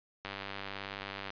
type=click train; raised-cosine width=0.3 ms; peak=-23 dBFS; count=105; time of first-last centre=0.25-1.304 s; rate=98.7 Hz; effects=resampled to 11025 Hz